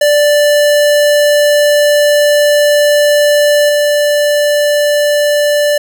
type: tone with level steps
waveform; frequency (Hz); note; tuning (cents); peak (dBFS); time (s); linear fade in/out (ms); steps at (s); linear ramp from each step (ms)
square; 587.3; D5; 0; -7 / -9; 0.01-5.78; 5; 3.69; 2
effects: none